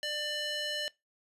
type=tone with band-pass filter; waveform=square; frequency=595 Hz; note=D5; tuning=22 cents sharp; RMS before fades=-35 dBFS; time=0.03-0.88 s; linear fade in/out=0 ms; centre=3500 Hz; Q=1.4; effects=noise-tail reverb RT60 0.2 s tail -21 dB re dry + resampled to 32000 Hz